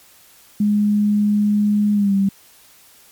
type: tone with pitch glide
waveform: sine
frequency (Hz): 207.7 to 196.16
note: G#3 to G3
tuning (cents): 0 to +1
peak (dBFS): -13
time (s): 0.6-2.29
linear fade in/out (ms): 5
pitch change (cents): -99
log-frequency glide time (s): 1.93-2.14
effects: white hiss -49 dBFS RMS until 3.11 s + MP3 96 kbps